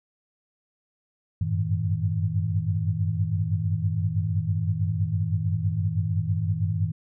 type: tone cluster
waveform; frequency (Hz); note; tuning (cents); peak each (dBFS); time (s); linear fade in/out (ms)
sine; 94 / 100.1 / 109.5 / 158.8; F#2 / G2 / A2 / D#3; +28 / +37 / -8 / +36; -28; 1.41-6.92; 5
effects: none